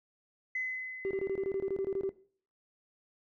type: tone with exponential decay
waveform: sine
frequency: 2031 Hz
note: B6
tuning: 48 cents sharp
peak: -30 dBFS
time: 0.55-2.12 s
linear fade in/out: 5 ms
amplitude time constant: 340 ms
type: tone bursts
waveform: sine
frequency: 387.9 Hz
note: G4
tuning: 18 cents flat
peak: -29 dBFS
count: 13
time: 1.05-2.092 s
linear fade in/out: 0 ms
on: 58 ms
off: 24 ms
effects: noise-tail reverb RT60 0.5 s tail -18 dB re dry + tanh soft clip ceiling -23 dBFS